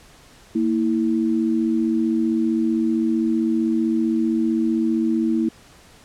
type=tone pair together; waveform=sine; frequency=229.8 / 325.3 Hz; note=A#3 / E4; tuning=-25 / -23 cents; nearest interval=tritone; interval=602 cents; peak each=-20 dBFS; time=0.55-5.49 s; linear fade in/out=5 ms; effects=pink hiss -49 dBFS RMS until 6.04 s + low-pass 10000 Hz 12 dB/octave